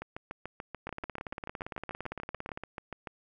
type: two click trains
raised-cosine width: 0.5 ms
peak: -22 / -23 dBFS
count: 31 / 22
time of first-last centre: 0.87-2.575 / 0.02-3.072 s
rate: 17.6 / 6.88 Hz
effects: none